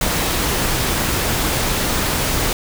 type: noise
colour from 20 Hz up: pink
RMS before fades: -19 dBFS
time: 0.01-2.53 s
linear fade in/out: 2 ms
effects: none